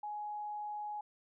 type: tone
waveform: sine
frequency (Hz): 837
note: G#5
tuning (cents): +13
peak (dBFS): -38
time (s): 0.03-1.01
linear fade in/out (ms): 5
effects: none